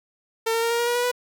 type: tone with pitch steps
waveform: sawtooth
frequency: 452.3 / 457.8 / 463.4 / 469.1 / 474.8 / 480.6 / 486.4 / 492.4 Hz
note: A4 / A#4 / A#4 / A#4 / A#4 / B4 / B4 / B4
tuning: +48 / -31 / -10 / +11 / +32 / -47 / -26 / -5 cents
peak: -17 dBFS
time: 0.46-1.116 s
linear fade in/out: 10 ms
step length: 82 ms
effects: none